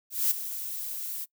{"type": "noise with ADSR envelope", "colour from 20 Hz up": "violet", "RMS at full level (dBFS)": -23, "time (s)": [0.1, 1.26], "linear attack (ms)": 210, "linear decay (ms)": 8, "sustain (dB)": -12, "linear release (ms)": 31, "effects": ["noise-tail reverb RT60 0.1 s tail -23 dB re dry"]}